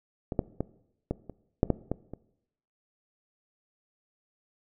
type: clicks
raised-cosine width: 2 ms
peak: -18 / -11 / -15 / -15 / -26 / -7 / -9 / -15 / -25 dBFS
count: 9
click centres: 0.322 / 0.392 / 0.606 / 1.11 / 1.297 / 1.631 / 1.703 / 1.916 / 2.136 s
effects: noise-tail reverb RT60 0.8 s tail -19 dB re dry